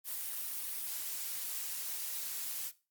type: noise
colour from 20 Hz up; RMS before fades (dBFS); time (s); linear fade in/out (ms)
blue; -39; 0.04-2.72; 50
effects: noise-tail reverb RT60 0.3 s tail -17 dB re dry + Opus 32 kbps